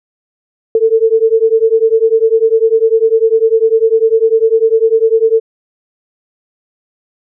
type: beating tone pair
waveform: sine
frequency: 443.4 / 453.4 Hz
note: A4 / A#4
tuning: +13 / -48 cents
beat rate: 10 Hz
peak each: -10 dBFS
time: 0.75-5.4 s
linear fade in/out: 2 ms
effects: none